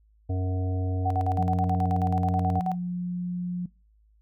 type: harmonic tone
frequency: 92.5 Hz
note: F#2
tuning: in tune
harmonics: 1 / 3 / 5 / 7 / 8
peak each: -25 / -35 / -39 / -42 / -43 dBFS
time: 0.29-2.6 s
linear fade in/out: 10 ms
type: tone with tremolo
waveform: sine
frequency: 749 Hz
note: F#5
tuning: 21 cents sharp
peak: -24 dBFS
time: 1.05-2.75 s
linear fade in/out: 10 ms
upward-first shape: square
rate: 9.3 Hz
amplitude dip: 80%
type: tone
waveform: sine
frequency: 177.9 Hz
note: F3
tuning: 32 cents sharp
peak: -27 dBFS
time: 1.38-3.66 s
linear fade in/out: 5 ms
effects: noise-tail reverb RT60 0.3 s tail -23 dB re dry + added 53 Hz sine -58 dBFS peak until 4.21 s